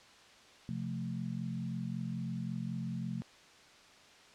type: chord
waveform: sine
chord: F major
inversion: second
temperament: equal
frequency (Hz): 130.81 / 174.61 / 220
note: C3 / F3 / A3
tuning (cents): 0 / 0 / 0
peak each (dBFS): -40 / -39 / -40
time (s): 0.69-3.22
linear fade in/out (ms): 0
effects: white hiss -58 dBFS RMS until 4.34 s + low-pass 5000 Hz 12 dB/octave